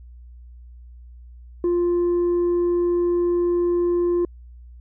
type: tone with tanh clipping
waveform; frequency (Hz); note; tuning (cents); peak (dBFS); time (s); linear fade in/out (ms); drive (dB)
sine; 349.2; F4; 0; -18; 1.64-4.25; 2; 2
effects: added 60 Hz sine -40 dBFS peak until 4.8 s